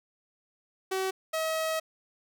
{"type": "tone pair in turn", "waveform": "sawtooth", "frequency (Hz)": [380, 639.1], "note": ["F#4", "D#5"], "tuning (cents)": [46, 46], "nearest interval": "major sixth", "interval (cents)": 900, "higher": "second", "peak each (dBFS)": -24, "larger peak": "neither", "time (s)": [[0.91, 1.11], [1.33, 1.8]], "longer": "second", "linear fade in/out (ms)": 10, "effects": []}